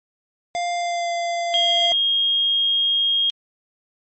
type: tone with pitch glide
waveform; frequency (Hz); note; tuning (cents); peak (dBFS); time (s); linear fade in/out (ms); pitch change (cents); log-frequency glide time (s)
square; 699 to 687.8; F5 to F5; +1 to -27; -22; 0.55-1.92; 0; -28; 0.73-1.11
type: tone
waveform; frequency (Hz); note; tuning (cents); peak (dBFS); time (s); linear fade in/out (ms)
sine; 3249; G#7; -39; -16; 1.54-3.3; 0
effects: MP3 32 kbps